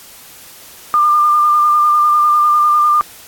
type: tone with vibrato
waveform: sine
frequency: 1200 Hz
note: D6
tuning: 37 cents sharp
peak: -8 dBFS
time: 0.94-3.01 s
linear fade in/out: 0 ms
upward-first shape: square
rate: 10 Hz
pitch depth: 17 cents each way
effects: white hiss -38 dBFS RMS until 3.27 s + AAC 64 kbps